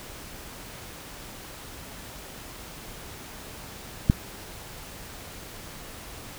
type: click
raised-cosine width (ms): 5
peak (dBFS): -4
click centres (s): 4.099
effects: pink hiss -42 dBFS RMS until 6.38 s